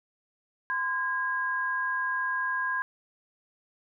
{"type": "tone pair together", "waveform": "sine", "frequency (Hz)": [1027.5, 1631], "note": ["C6", "G#6"], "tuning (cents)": [-32, -32], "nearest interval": "minor sixth", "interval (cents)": 800, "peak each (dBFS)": [-31, -28], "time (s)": [0.7, 2.82], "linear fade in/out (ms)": 0, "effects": []}